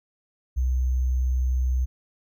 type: tone with sample-and-hold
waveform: sine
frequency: 63.6 Hz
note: C2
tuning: 48 cents flat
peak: -20 dBFS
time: 0.56-1.86 s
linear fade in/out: 20 ms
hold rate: 6300 Hz
effects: none